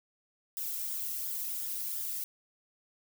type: noise with flanger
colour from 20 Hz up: violet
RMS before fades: -36 dBFS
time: 0.57-2.24 s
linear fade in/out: 0 ms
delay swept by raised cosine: 0.57 to 1.55 ms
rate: 2.8 Hz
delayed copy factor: +0.5
effects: none